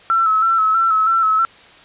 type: tone with vibrato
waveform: sine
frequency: 1318.5 Hz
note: E6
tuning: in tune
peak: -12 dBFS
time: 0.1-1.45 s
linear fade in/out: 0 ms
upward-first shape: square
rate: 3.1 Hz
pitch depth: 35 cents each way
effects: white hiss -44 dBFS RMS until 1.84 s + resampled to 8000 Hz